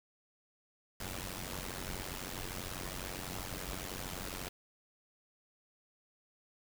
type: noise with amplitude modulation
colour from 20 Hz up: pink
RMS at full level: -38 dBFS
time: 1-4.49 s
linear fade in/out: 5 ms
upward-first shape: sine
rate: 92.3 Hz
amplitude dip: 85%
effects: none